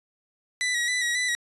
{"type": "tone with vibrato", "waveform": "sawtooth", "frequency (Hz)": 1949, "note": "B6", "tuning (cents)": -23, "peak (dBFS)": -20, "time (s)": [0.61, 1.35], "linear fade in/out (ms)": 0, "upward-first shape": "square", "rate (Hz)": 3.7, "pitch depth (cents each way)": 36, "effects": ["resampled to 24000 Hz"]}